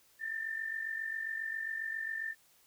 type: tone with amplitude modulation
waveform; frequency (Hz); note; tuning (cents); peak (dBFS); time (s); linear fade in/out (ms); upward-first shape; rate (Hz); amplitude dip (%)
sine; 1791; A6; +30; -32; 0.19-2.35; 50; sine; 47.4; 65
effects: white hiss -66 dBFS RMS until 2.66 s